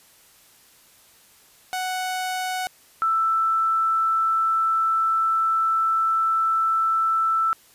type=tone pair in turn; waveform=sawtooth / sine; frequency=741 / 1325.3 Hz; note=F#5 / E6; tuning=+2 / +9 cents; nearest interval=minor seventh; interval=1007 cents; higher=second; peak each=-21 / -18 dBFS; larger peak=second; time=1.73-2.67 / 3.02-7.53 s; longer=second; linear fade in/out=0 ms; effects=white hiss -54 dBFS RMS until 7.74 s + resampled to 32000 Hz